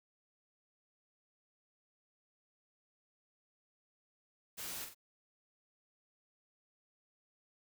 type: noise with echo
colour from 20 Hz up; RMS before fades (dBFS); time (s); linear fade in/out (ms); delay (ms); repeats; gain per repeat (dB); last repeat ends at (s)
white; -44; 4.57-4.86; 20; 44; 2; -6; 4.948
effects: none